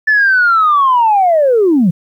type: linear sweep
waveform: sine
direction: down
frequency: 1760 to 155.56 Hz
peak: -6 dBFS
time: 0.07-1.91 s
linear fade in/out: 10 ms
effects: tanh soft clip ceiling -3 dBFS + 8-bit